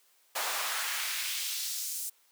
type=noise with high-pass filter sweep; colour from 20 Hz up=pink; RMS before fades=-34 dBFS; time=0.35-2.1 s; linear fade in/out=10 ms; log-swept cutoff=670 to 8300 Hz; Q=1.1; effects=white hiss -66 dBFS RMS until 2.31 s + high-pass 400 Hz 12 dB/octave